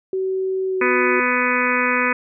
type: tone with pitch glide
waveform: sine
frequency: 378.8 to 367 Hz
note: F#4 to F#4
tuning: +41 to -14 cents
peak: -19 dBFS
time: 0.13-1.2 s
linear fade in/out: 2 ms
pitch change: -55 cents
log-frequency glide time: 0.67-0.98 s
type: harmonic tone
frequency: 248.8 Hz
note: B3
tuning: 13 cents sharp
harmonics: 1 / 2 / 4 / 5 / 6 / 7 / 8 / 9 / 10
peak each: -25 / -25 / -25 / -25 / -25 / -25 / -25 / -25 / -25 dBFS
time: 0.81-2.13 s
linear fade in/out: 5 ms
effects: none